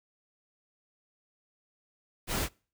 pink noise, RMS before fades -31 dBFS, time 2.27-2.49 s, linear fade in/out 50 ms, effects noise-tail reverb RT60 0.4 s tail -26 dB re dry

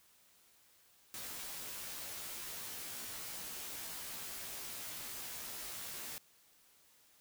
white noise with comb filter, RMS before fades -45 dBFS, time 1.14-6.18 s, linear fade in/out 0 ms, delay 15 ms, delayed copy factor -1, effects white hiss -67 dBFS RMS until 7.2 s

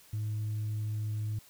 sine tone, 106.9 Hz, A2, 49 cents flat, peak -29 dBFS, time 0.13-1.39 s, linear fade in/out 5 ms, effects tanh soft clip ceiling -29 dBFS + white hiss -58 dBFS RMS until 1.49 s

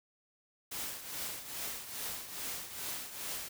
white noise with tremolo, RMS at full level -38 dBFS, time 0.71-3.49 s, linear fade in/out 10 ms, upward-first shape triangle, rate 2.4 Hz, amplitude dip 70%, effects none

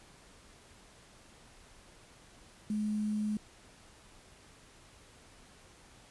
sine tone with quantisation, 211.8 Hz, G#3, 34 cents sharp, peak -30 dBFS, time 2.7-3.37 s, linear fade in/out 2 ms, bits 9, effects pink hiss -58 dBFS RMS until 6.1 s + resampled to 24000 Hz

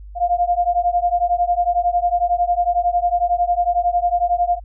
sine beating tone pair, 698 / 709 Hz, F5 / F5, -1 / +26 cents, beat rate 11 Hz, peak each -18 dBFS, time 0.15-4.6 s, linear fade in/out 50 ms, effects added 50 Hz sine -34 dBFS peak until 4.64 s

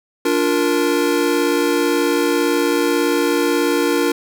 square chord, Bb major, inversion first, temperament just, 291.4 / 349.6 / 466.2 Hz, D4 / F4 / Bb4, -13 / +2 / 0 cents, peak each -20 dBFS, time 0.25-4.12 s, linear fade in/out 5 ms, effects none

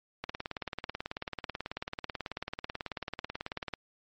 click train, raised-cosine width 0.3 ms, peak -19 dBFS, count 65, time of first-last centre 0.24-3.737 s, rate 18.3 Hz, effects MP3 32 kbps

